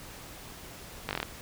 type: slowing click train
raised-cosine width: 0.3 ms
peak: -14 dBFS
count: 7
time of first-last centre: 1.09-1.229 s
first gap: 19 ms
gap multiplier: 1.08
effects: pink hiss -46 dBFS RMS until 1.41 s